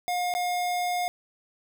square tone with dropouts, 714 Hz, F5, 38 cents sharp, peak -26 dBFS, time 0.08-1.08 s, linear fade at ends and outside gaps 0 ms, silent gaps 0.339-0.35 s, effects none

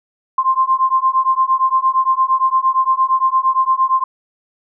sine beating tone pair, 1046.5 / 1055.2 Hz, C6 / C6, 0 / +14 cents, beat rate 8.7 Hz, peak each -15 dBFS, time 0.38-4.04 s, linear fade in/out 5 ms, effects none

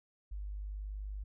sine tone, 50.4 Hz, G1, 49 cents sharp, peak -38 dBFS, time 0.31-1.24 s, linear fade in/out 10 ms, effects none

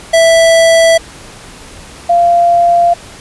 square / sine tone pair in turn, 659.3 / 691.2 Hz, E5 / F5, 0 / -18 cents, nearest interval minor second, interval 82 cents, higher second, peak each -5 dBFS, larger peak neither, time 0.13-0.98 / 2.09-2.94 s, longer neither, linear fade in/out 10 ms, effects pink hiss -33 dBFS RMS until 3.2 s + resampled to 24000 Hz

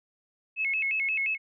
sine tone with vibrato, 2377 Hz, D7, 20 cents sharp, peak -25 dBFS, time 0.56-1.38 s, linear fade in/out 50 ms, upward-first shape square, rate 5.7 Hz, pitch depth 150 cents each way, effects none

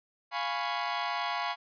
sawtooth chord, C# dominant seventh, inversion first, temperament equal, 698.5 / 830.6 / 987.8 / 1108.7 Hz, E#5 / G#5 / B5 / C#6, 0 / 0 / 0 / 0 cents, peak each -32 dBFS, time 0.31-1.56 s, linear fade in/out 50 ms, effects resampled to 11025 Hz

